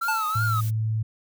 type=tone with vibrato; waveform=triangle; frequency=1332 Hz; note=E6; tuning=18 cents sharp; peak=-22 dBFS; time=0.01-0.61 s; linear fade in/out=10 ms; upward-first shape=triangle; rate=2.9 Hz; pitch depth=140 cents each way
type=noise; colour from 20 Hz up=blue; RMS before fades=-39 dBFS; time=0.01-0.71 s; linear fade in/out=20 ms
type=tone with exponential decay; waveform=square; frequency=880 Hz; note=A5; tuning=in tune; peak=-23 dBFS; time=0.08-0.54 s; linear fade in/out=5 ms; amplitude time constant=100 ms
type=tone; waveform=sine; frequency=110 Hz; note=A2; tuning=in tune; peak=-22 dBFS; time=0.35-1.03 s; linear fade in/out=10 ms
effects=none